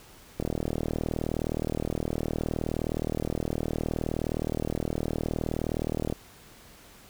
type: click train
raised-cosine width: 2 ms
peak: -15 dBFS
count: 226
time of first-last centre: 0.4-6.125 s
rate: 39.3 Hz
effects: pink hiss -52 dBFS RMS until 7.09 s